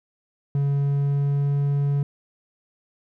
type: tone with pitch glide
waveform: triangle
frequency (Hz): 140.8 to 141.94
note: C#3 to C#3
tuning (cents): +27 to +41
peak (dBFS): -17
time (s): 0.55-2.03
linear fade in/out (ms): 2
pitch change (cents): +14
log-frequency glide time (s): 0.72-1.55
effects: none